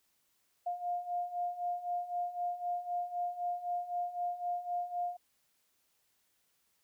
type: beating tone pair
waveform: sine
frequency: 704 / 707.9 Hz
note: F5 / F5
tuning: +14 / +23 cents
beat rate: 3.9 Hz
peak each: -39 / -35 dBFS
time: 0.66-5.17 s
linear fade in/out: 10 ms
effects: white hiss -75 dBFS RMS until 6.83 s